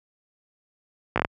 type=slowing click train; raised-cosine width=0.5 ms; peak=-6 dBFS; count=5; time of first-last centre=1.16-1.248 s; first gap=16 ms; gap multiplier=1.22; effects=high-pass 60 Hz 12 dB/octave